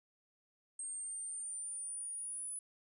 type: exponential sweep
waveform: sine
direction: up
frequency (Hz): 8530 to 9956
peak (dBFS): -40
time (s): 0.79-2.59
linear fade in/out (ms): 2
effects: none